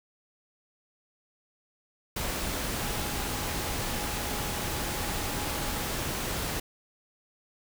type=tone in noise; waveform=sine; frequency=830.6 Hz; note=G#5; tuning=in tune; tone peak=-43 dBFS; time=2.76-5.9 s; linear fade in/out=5 ms; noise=pink; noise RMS=-32 dBFS; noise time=2.16-6.6 s; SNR=-14 dB; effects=none